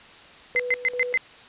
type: tone with tremolo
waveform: sine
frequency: 493.6 Hz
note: B4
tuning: 1 cent flat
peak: -27 dBFS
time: 0.55-1.16 s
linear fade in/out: 0 ms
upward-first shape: square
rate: 2.6 Hz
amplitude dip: 60%
type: tone bursts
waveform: sine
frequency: 2059 Hz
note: C7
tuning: 28 cents flat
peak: -18 dBFS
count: 5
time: 0.56-1.175 s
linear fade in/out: 0 ms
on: 35 ms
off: 110 ms
effects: white hiss -47 dBFS RMS until 1.48 s + resampled to 8000 Hz